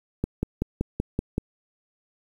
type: click train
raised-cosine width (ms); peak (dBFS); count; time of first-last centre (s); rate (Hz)
3; -11; 7; 0.24-1.381; 5.26
effects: 8-bit